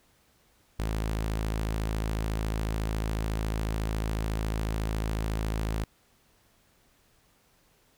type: tone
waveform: sawtooth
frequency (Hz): 54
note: A1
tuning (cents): -32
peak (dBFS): -24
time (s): 0.79-5.84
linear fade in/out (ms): 5
effects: pink hiss -65 dBFS RMS until 7.97 s